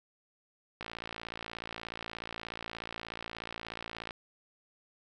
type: click train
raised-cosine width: 0.3 ms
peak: -23 dBFS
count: 188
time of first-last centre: 0.81-4.108 s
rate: 56.7 Hz
effects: none